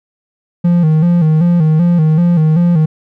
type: tone with vibrato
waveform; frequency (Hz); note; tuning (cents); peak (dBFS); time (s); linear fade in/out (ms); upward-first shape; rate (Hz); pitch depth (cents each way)
triangle; 164.81; E3; 0; -5; 0.64-2.86; 10; square; 2.6; 91
effects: none